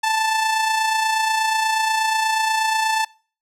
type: tone with amplitude modulation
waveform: sawtooth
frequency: 880 Hz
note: A5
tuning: in tune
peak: -12 dBFS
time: 0.03-3.05 s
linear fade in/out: 10 ms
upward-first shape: sine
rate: 28.3 Hz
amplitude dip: 40%
effects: noise-tail reverb RT60 0.4 s tail -23 dB re dry + low-pass 10000 Hz 12 dB/octave